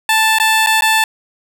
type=tone with dropouts; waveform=15% pulse; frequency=880 Hz; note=A5; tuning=in tune; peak=-4 dBFS; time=0.09-1.04 s; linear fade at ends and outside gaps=2 ms; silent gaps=0.386-0.399 / 0.663-0.67 / 0.809-0.821 s; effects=none